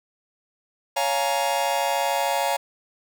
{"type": "chord", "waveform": "45% pulse", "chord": "Bb minor seventh", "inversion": "first", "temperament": "just", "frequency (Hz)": [559.4, 699.2, 839.1, 932.3], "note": ["Db5", "F5", "Ab5", "Bb5"], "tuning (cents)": [16, 2, 18, 0], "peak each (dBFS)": -27, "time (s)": [0.96, 2.57], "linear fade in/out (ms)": 10, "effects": []}